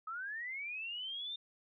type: linear sweep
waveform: sine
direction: up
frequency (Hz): 1254 to 3643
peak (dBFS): -39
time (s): 0.07-1.36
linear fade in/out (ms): 5
effects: none